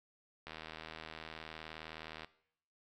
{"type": "click train", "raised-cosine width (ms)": 0.3, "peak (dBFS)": -29, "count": 142, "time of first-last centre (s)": [0.47, 2.246], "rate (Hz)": 79.4, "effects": ["noise-tail reverb RT60 0.7 s tail -18 dB re dry"]}